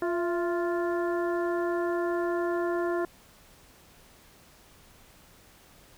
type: harmonic tone with a mistuned harmonic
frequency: 349.2 Hz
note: F4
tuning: in tune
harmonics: 1 / 2 / 3 / 4 / 5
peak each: -27 / -33 / -37 / -39 / -41 dBFS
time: 0.02-3.05 s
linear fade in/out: 2 ms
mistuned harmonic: 2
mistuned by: -63 cents
effects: pink hiss -56 dBFS RMS until 5.97 s